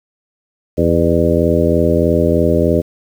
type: harmonic tone with a mistuned harmonic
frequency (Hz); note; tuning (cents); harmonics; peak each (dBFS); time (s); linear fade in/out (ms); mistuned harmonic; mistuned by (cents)
83.2; E2; +17; 1 / 2 / 3 / 4 / 5 / 6 / 7; -18 / -18 / -18 / -18 / -18 / -18 / -18; 0.77-2.82; 20; 7; +45
effects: 7-bit